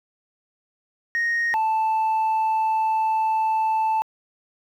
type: tone pair in turn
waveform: sine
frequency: 1864.7 / 880 Hz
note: A#6 / A5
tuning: 0 / 0 cents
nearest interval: octave + minor second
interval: 1300 cents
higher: first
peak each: -18 / -16 dBFS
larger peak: second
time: 1.15-1.54 / 1.54-4.02 s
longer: second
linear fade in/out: 0 ms
effects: tanh soft clip ceiling -18 dBFS + 9-bit